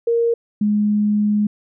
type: tone pair in turn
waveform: sine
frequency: 466.2 / 208.9 Hz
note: A#4 / G#3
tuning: 0 / +10 cents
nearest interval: octave + major second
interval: 1390 cents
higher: first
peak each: -14 dBFS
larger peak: neither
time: 0.07-0.34 / 0.61-1.47 s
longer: second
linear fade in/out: 5 ms
effects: none